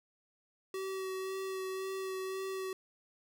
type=tone with vibrato; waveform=square; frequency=380.6 Hz; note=F#4; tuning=49 cents sharp; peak=-37 dBFS; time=0.74-2.73 s; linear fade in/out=2 ms; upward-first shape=sine; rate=1.9 Hz; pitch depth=14 cents each way; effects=none